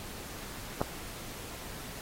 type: clicks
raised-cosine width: 1 ms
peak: -23 / -13 dBFS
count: 2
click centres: 0.808 / 0.815 s
effects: pink hiss -44 dBFS RMS until 2.01 s + AAC 48 kbps